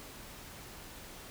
silence, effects pink hiss -49 dBFS RMS until 1.3 s

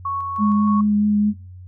sine tone with tremolo, 1108 Hz, C#6, 1 cent flat, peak -21 dBFS, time 0.05-0.81 s, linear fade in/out 5 ms, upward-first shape square, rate 3.2 Hz, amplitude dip 25%
sine tone with vibrato, 208.2 Hz, G#3, 5 cents sharp, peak -14 dBFS, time 0.38-1.34 s, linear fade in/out 50 ms, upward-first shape triangle, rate 4.7 Hz, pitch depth 14 cents each way
effects noise-tail reverb RT60 0.4 s tail -24 dB re dry + added 91 Hz sine -36 dBFS peak until 1.67 s

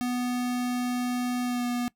square tone with pitch glide, 246.9 to 243.4 Hz, B3 to B3, 0 to -25 cents, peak -27 dBFS, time 0.01-1.88 s, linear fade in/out 0 ms, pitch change -25 cents, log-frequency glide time 1.44-1.66 s, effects noise-tail reverb RT60 0.1 s tail -21 dB re dry

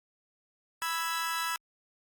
sawtooth chord, E major, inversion second, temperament equal, 987.8 / 1318.5 / 1661.2 Hz, B5 / E6 / G#6, 0 / 0 / 0 cents, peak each -31 / -30 / -33 dBFS, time 0.82-1.56 s, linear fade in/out 0 ms, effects Opus 48 kbps

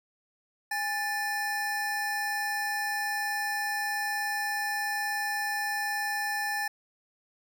square tone pair together, 818.9 / 1760 Hz, G#5 / A6, -25 / 0 cents, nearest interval octave + minor second, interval 1325 cents, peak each -34 / -31 dBFS, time 0.71-6.68 s, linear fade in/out 5 ms, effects none

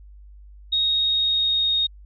sine tone with pitch glide, 3749 to 3721 Hz, A#7 to A#7, +9 to -4 cents, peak -18 dBFS, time 0.72-1.87 s, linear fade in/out 10 ms, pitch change -13 cents, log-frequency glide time 0.84-1.75 s, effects added 50 Hz sine -42 dBFS peak until 2.05 s

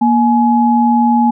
sine tone pair together, 236 / 844 Hz, A#3 / G#5, +22 / +28 cents, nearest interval octave + minor seventh, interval 2206 cents, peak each -10 / -12 dBFS, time 0.01-1.31 s, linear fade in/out 10 ms, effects none

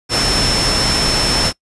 sine tone in noise, 5340 Hz, E8, 22 cents sharp, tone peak -16 dBFS, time 0.09-1.53 s, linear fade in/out 50 ms, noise pink, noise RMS -17 dBFS, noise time 0.09-1.53 s, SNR -2 dB, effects noise-tail reverb RT60 0.1 s tail -23 dB re dry + resampled to 24000 Hz

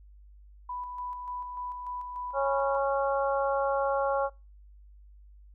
sine tone with tremolo, 990 Hz, B5, 4 cents sharp, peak -33 dBFS, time 0.69-2.77 s, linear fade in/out 5 ms, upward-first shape square, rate 3.4 Hz, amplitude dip 35%
harmonic tone, 275.6 Hz, C#4, 10 cents flat, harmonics 2 / 3 / 4 / 5, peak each -27 / -31 / -33 / -35 dBFS, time 2.33-4.3 s, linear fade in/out 50 ms
effects noise-tail reverb RT60 0.3 s tail -26 dB re dry + added 50 Hz sine -50 dBFS peak until 5.54 s

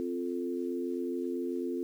sine chord, F major, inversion second, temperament equal, 261.6 / 349.2 / 440 Hz, C4 / F4 / A4, 0 / 0 / 0 cents, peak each -35 / -34 / -39 dBFS, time 0-1.83 s, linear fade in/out 0 ms, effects 10-bit

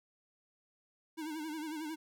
square tone with vibrato, 311.1 Hz, D#4, in tune, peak -39 dBFS, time 1.17-1.96 s, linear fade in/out 20 ms, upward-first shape sine, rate 11 Hz, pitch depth 79 cents each way, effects none

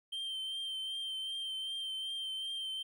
triangle tone with vibrato, 3136 Hz, G7, in tune, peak -35 dBFS, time 0.12-2.83 s, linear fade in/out 10 ms, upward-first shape triangle, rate 2.6 Hz, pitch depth 28 cents each way, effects none

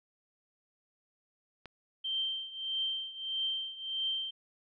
click, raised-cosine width 0.3 ms, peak -29 dBFS, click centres 1.657 s
sine tone with tremolo, 3136 Hz, G7, in tune, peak -29 dBFS, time 2.04-4.31 s, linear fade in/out 10 ms, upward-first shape triangle, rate 1.6 Hz, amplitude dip 85%
effects none

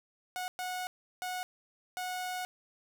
sawtooth tone bursts at uneven times, 732 Hz, F#5, 19 cents flat, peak -31 dBFS, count 4, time 0.36-0.48 / 0.59-0.87 / 1.22-1.43 / 1.97-2.45 s, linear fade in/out 0 ms, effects none

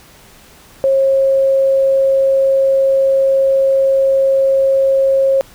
sine tone, 540 Hz, C#5, 45 cents flat, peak -9 dBFS, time 0.84-5.41 s, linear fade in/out 0 ms, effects pink hiss -43 dBFS RMS until 5.54 s

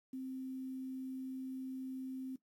sine tone with quantisation, 261.6 Hz, C4, in tune, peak -40 dBFS, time 0.13-2.36 s, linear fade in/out 5 ms, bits 11, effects noise-tail reverb RT60 0.1 s tail -17 dB re dry + AAC 64 kbps

